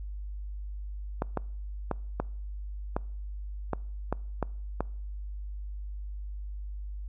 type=clicks; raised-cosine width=1 ms; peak=-14 dBFS; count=9; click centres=1.221 / 1.373 / 1.913 / 2.2 / 2.965 / 3.733 / 4.126 / 4.427 / 4.806 s; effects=noise-tail reverb RT60 0.6 s tail -25 dB re dry + added 50 Hz sine -35 dBFS peak until 7.08 s